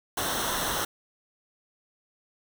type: noise with comb filter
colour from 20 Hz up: pink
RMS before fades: -29 dBFS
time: 0.17-0.85 s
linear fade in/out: 5 ms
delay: 0.42 ms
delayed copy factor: -0.7
effects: none